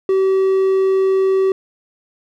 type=tone; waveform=triangle; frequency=382.9 Hz; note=G4; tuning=41 cents flat; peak=-10 dBFS; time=0.09-1.52 s; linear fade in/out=2 ms; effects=none